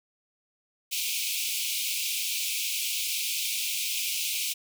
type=high-pass noise; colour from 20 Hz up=pink; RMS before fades=-30 dBFS; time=0.91-4.54 s; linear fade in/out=20 ms; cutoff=2300 Hz; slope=96 dB/octave; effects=none